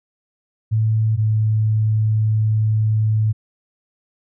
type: tone pair in turn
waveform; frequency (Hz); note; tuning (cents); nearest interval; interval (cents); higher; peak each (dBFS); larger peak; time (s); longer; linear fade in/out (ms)
sine; 110 / 108.67; A2 / A2; 0 / -21; unison; 21; first; -14; neither; 0.71-1.17 / 1.17-3.33; second; 20
effects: none